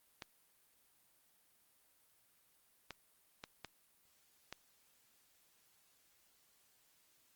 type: clicks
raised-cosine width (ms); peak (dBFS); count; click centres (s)
0.2; -27; 5; 0.222 / 2.907 / 3.439 / 3.647 / 4.526
effects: white hiss -72 dBFS RMS until 7.35 s + Opus 32 kbps